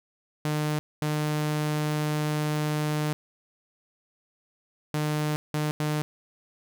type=tone bursts at uneven times; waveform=sawtooth; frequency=151.3 Hz; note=D#3; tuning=48 cents flat; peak=-21 dBFS; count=5; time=0.45-0.79 / 1.02-3.13 / 4.94-5.36 / 5.54-5.71 / 5.8-6.02 s; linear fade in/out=0 ms; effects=none